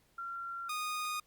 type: tone pair in turn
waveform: sine / sawtooth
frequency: 1373 / 1234.8 Hz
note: F6 / D#6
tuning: -30 / -14 cents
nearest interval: major second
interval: 184 cents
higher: first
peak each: -38 / -31 dBFS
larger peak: second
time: 0.18-0.69 / 0.69-1.2 s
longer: neither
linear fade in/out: 5 ms
effects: pink hiss -70 dBFS RMS until 1.26 s + Opus 48 kbps